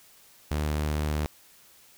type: tone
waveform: sawtooth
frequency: 75.4 Hz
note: D2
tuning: 46 cents sharp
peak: -22 dBFS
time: 0.51-1.26 s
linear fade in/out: 0 ms
effects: white hiss -56 dBFS RMS until 1.97 s